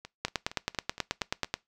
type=two click trains; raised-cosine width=0.2 ms; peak=-24 / -10 dBFS; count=7 / 13; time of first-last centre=0.05-1.445 / 0.25-1.54 s; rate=4.3 / 9.3 Hz; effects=noise-tail reverb RT60 0.2 s tail -23 dB re dry